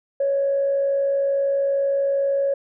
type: tone with frequency modulation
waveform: sine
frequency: 554.4 Hz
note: C#5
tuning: in tune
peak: -17 dBFS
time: 0.2-2.54 s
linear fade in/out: 5 ms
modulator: 57.7 Hz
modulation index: 0.21
effects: tanh soft clip ceiling -13 dBFS